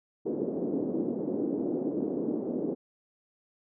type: band-pass noise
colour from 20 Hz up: pink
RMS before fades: -31 dBFS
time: 0.25-2.75 s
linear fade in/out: 20 ms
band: 240 to 430 Hz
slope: 24 dB/octave
effects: none